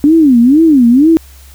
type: tone with vibrato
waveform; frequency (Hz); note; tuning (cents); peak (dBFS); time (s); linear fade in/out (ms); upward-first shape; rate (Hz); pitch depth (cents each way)
sine; 277.2; C#4; 0; -3; 0.04-1.17; 0; sine; 2.1; 300
effects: added 67 Hz sine -35 dBFS peak until 1.54 s + white hiss -42 dBFS RMS until 1.54 s